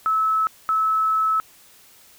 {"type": "tone pair in turn", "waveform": "sine", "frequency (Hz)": [1300, 1300], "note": ["E6", "E6"], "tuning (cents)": [-24, -24], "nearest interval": "unison", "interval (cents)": 0, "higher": "neither", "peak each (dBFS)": -17, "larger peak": "neither", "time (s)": [[0.06, 0.47], [0.69, 1.4]], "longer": "second", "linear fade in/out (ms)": 0, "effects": ["white hiss -51 dBFS RMS until 2.18 s"]}